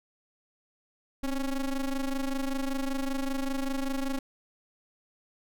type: ring-modulated tone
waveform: square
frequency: 138.59 Hz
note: C#3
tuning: in tune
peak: -26 dBFS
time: 1.23-4.19 s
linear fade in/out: 5 ms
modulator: 126 Hz
effects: none